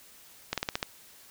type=slowing click train; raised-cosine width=0.2 ms; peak=-11 dBFS; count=6; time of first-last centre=0.53-0.829 s; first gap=47 ms; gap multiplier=1.12; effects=white hiss -54 dBFS RMS until 1.3 s